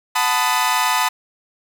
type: chord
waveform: sawtooth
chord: B dominant seventh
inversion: second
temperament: equal with one note detuned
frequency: 740 / 880 / 1001 / 1244.5 Hz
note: F#5 / A5 / B5 / D#6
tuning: 0 / 0 / +23 / 0 cents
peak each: -22 / -17 / -16 / -19 dBFS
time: 0.15-1.09 s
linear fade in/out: 10 ms
effects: none